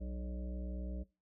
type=harmonic tone with a mistuned harmonic; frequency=61.1 Hz; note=B1; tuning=18 cents flat; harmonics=1 / 3 / 5 / 7 / 9 / 10; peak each=-39 / -46 / -52 / -58 / -55 / -56 dBFS; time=0-1.04 s; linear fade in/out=20 ms; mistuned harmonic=3; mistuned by=+58 cents; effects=noise-tail reverb RT60 0.3 s tail -22 dB re dry